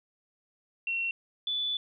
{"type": "tone pair in turn", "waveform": "sine", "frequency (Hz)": [2725, 3473], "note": ["F7", "A7"], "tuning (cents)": [-43, -23], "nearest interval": "major third", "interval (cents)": 420, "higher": "second", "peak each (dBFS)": -28, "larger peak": "neither", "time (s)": [[0.87, 1.11], [1.47, 1.77]], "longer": "second", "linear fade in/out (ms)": 2, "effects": []}